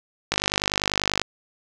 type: click train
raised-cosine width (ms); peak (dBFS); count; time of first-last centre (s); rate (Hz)
0.2; -3; 46; 0.32-1.216; 50.2
effects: none